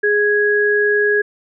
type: tone pair together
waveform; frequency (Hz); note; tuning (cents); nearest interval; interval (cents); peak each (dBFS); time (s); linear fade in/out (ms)
sine; 415.3 / 1661.2; G#4 / G#6; 0 / 0; 2 octaves; 2400; -15; 0.03-1.22; 10
effects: none